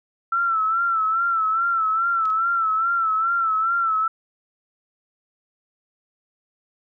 sine tone with vibrato, 1336 Hz, E6, 23 cents sharp, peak -18 dBFS, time 0.32-4.08 s, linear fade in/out 5 ms, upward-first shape sine, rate 2.4 Hz, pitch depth 66 cents each way
clicks, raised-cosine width 0.2 ms, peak -25 / -30 dBFS, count 2, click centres 2.255 / 2.302 s
effects none

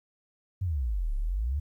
sine exponential two-way sweep, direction down then up, 100 to 33 to 77.5 Hz, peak -26 dBFS, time 0.61-1.6 s, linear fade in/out 10 ms, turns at 1.15 s, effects 11-bit

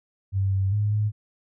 sine tone with pitch steps, 97.2 / 96.5 / 104.3 / 105.7 Hz, G2 / G2 / G#2 / G#2, -14 / -27 / +8 / +31 cents, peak -20 dBFS, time 0.32-1.12 s, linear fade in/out 50 ms, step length 200 ms, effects none

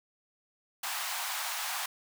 pink high-pass noise, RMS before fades -35 dBFS, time 0.83-1.86 s, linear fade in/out 5 ms, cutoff 720 Hz, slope 48 dB/octave, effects none

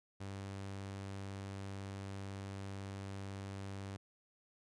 sawtooth tone, 98 Hz, G2, in tune, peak -39 dBFS, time 0.2-3.97 s, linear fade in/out 10 ms, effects resampled to 22050 Hz

